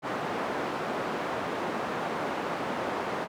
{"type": "band-pass noise", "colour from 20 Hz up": "white", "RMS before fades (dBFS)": -32, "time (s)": [0.02, 3.28], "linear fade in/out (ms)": 50, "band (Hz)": [190, 1000], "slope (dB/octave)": 12, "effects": []}